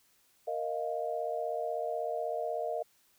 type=chord; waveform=sine; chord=Bb suspended fourth; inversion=none; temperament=equal; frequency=466.2 / 622.3 / 698.5 Hz; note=Bb4 / Eb5 / F5; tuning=0 / 0 / 0 cents; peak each=-37 / -35 / -36 dBFS; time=0.47-2.83 s; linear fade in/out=10 ms; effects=white hiss -68 dBFS RMS until 3.18 s